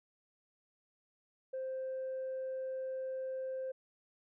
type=tone; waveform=sine; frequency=523.3 Hz; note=C5; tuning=in tune; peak=-35 dBFS; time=1.53-3.72 s; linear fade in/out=10 ms; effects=tanh soft clip ceiling -34 dBFS